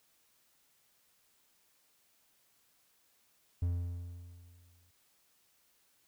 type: tone with exponential decay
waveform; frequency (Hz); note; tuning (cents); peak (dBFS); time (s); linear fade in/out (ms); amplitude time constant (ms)
triangle; 87.2; F2; -2; -26; 3.62-4.91; 5; 280
effects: white hiss -71 dBFS RMS until 6.07 s